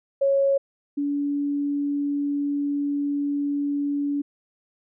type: tone pair in turn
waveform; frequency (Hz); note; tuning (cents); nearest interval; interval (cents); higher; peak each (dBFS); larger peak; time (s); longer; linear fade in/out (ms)
sine; 551 / 286.2; C#5 / D4; -11 / -45; major seventh; 1134; first; -17 / -22; first; 0.21-0.58 / 0.97-4.22; second; 10
effects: none